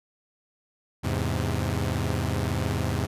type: chord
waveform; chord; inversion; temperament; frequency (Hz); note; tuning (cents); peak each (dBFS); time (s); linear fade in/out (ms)
sawtooth; E augmented; none; equal; 82.41 / 103.83 / 130.81; E2 / G#2 / B#2; 0 / 0 / 0; -25 / -25 / -26; 1.03-3.07; 20
effects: resampled to 32000 Hz